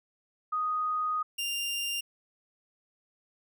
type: tone pair in turn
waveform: sine / sawtooth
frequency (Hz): 1244.5 / 2794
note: D#6 / F7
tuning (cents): 0 / 0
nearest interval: octave + major second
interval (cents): 1400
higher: second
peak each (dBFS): -27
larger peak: neither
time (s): 0.52-1.23 / 1.38-2.01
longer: first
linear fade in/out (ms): 10
effects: none